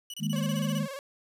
sawtooth tone bursts, 2949 Hz, F#7, 6 cents flat, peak -34 dBFS, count 11, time 0.1-0.788 s, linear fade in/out 2 ms, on 38 ms, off 27 ms
sine chord, D# suspended fourth, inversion none, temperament just, 155.56 / 207.4 / 233.3 Hz, D#3 / G#3 / A#3, 0 / -2 / +2 cents, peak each -30 / -30 / -34 dBFS, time 0.19-0.88 s, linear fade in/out 50 ms
sawtooth tone with vibrato, 546 Hz, C#5, 26 cents flat, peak -33 dBFS, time 0.33-0.99 s, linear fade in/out 0 ms, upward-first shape square, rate 19 Hz, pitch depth 54 cents each way
effects resampled to 32000 Hz + 10-bit

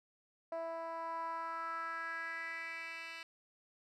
10% pulse tone with band-pass filter sweep, 329.7 Hz, E4, in tune, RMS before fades -42 dBFS, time 0.52-3.23 s, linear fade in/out 2 ms, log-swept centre 670 to 3000 Hz, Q 3.8, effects none

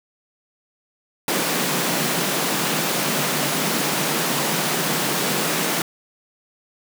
pink high-pass noise, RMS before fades -22 dBFS, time 1.28-5.82 s, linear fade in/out 2 ms, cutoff 140 Hz, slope 96 dB/octave, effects none

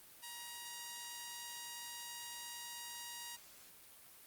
5% pulse tone, 949 Hz, A#5, 31 cents sharp, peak -34 dBFS, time 0.22-3.37 s, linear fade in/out 20 ms, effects white hiss -59 dBFS RMS until 4.26 s + Opus 32 kbps

